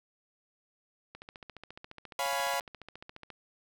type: click train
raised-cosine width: 0.3 ms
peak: -29 dBFS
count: 32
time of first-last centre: 1.15-3.303 s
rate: 14.4 Hz
type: chord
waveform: sawtooth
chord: C# dominant seventh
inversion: none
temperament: equal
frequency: 554.4 / 698.5 / 830.6 / 987.8 Hz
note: C#5 / E#5 / G#5 / B5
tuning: 0 / 0 / 0 / 0 cents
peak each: -32 / -31 / -33 / -31 dBFS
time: 2.19-2.6 s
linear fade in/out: 2 ms
effects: none